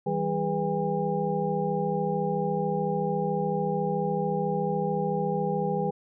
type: tone cluster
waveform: sine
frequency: 161.1 / 194.9 / 410.1 / 494.5 / 806 Hz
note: E3 / G3 / G#4 / B4 / G5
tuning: -39 / -10 / -22 / +2 / +48 cents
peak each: -31 dBFS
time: 0.06-5.91 s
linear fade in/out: 10 ms
effects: none